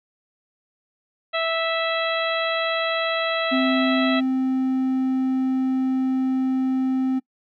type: harmonic tone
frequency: 657 Hz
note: E5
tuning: 6 cents flat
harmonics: 1 / 2 / 3 / 4 / 5 / 6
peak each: -24 / -27 / -29 / -30 / -31 / -32 dBFS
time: 1.33-4.21 s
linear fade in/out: 20 ms
type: tone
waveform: triangle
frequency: 261.1 Hz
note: C4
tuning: 3 cents flat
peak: -17 dBFS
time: 3.51-7.2 s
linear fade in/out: 20 ms
effects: noise-tail reverb RT60 0.1 s tail -23 dB re dry